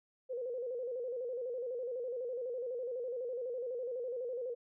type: tone with vibrato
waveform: sine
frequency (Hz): 493.9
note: B4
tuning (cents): 0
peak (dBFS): -36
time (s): 0.29-4.55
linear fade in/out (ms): 20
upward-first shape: square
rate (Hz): 12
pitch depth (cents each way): 74
effects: none